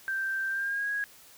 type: tone with pitch glide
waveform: sine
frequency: 1568 to 1652.6 Hz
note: G6 to G#6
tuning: 0 to -9 cents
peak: -28 dBFS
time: 0.08-1.04 s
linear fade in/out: 0 ms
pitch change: +91 cents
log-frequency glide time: 0.49-0.89 s
effects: white hiss -54 dBFS RMS until 1.37 s